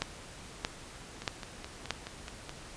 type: two click trains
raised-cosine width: 0.2 ms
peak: -23 / -12 dBFS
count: 7 / 4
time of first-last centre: 1.22-2.494 / 0.02-1.907 s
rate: 4.71 / 1.59 Hz
effects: pink hiss -48 dBFS RMS until 2.76 s + resampled to 22050 Hz